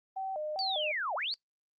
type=tone with vibrato; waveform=sine; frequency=684 Hz; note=F5; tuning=36 cents flat; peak=-33 dBFS; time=0.16-0.92 s; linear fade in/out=10 ms; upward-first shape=square; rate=2.5 Hz; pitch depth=200 cents each way
type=linear two-way sweep; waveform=sine; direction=down then up; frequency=4699 to 560 to 4699 Hz; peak=-31 dBFS; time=0.59-1.34 s; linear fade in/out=0 ms; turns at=1.15 s
effects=noise-tail reverb RT60 0.1 s tail -23 dB re dry + Opus 32 kbps